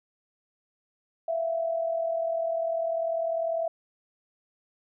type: tone pair together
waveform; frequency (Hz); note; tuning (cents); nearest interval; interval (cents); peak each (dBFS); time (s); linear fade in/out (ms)
sine; 659.3 / 699.4; E5 / F5; 0 / +2; minor second; 102; -26 / -34; 1.28-3.68; 5
effects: none